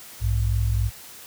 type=tone pair together; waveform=sine; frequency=60.21 / 103.9 Hz; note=B1 / G#2; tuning=-43 / +1 cents; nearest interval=major sixth; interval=944 cents; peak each=-22 dBFS; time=0.2-0.91 s; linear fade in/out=50 ms; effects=white hiss -43 dBFS RMS until 1.26 s